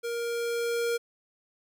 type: tone with level ramp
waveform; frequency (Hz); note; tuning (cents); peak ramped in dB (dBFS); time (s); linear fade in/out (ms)
square; 469.4; A#4; +12; -31 to -26; 0.03-0.98; 20
effects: none